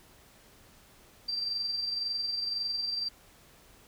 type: tone with amplitude modulation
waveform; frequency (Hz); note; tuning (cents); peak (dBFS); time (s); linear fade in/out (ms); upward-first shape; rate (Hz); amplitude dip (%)
sine; 4699; D8; 0; -28; 1.28-3.09; 10; sine; 21.9; 45
effects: pink hiss -58 dBFS RMS until 3.87 s